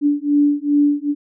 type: beating tone pair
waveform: sine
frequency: 289.2 / 291.7 Hz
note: D4 / D4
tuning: -27 / -12 cents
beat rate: 2.5 Hz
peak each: -16 dBFS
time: 0.01-1.15 s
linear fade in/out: 50 ms
effects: none